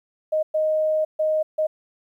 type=tone bursts at uneven times; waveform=sine; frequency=622.3 Hz; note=D#5; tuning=in tune; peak=-18 dBFS; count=4; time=0.32-0.43 / 0.54-1.05 / 1.19-1.43 / 1.58-1.67 s; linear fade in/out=10 ms; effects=10-bit